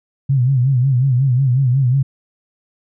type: tone with vibrato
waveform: sine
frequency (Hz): 129.9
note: C3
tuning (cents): -12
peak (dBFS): -11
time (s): 0.29-2.03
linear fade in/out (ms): 10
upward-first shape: sine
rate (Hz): 5.5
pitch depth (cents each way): 120
effects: none